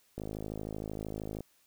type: click train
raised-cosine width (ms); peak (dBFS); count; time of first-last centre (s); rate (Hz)
2; -25; 66; 0.18-1.406; 53
effects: white hiss -68 dBFS RMS until 1.66 s